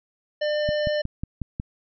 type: harmonic tone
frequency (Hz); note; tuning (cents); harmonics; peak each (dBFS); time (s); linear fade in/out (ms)
599; D5; +34; 1 / 3 / 5 / 7 / 9; -22 / -32 / -36 / -39 / -41; 0.41-1.02; 10
type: click train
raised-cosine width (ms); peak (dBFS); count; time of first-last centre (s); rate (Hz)
5; -16; 6; 0.69-1.599; 5.5
effects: none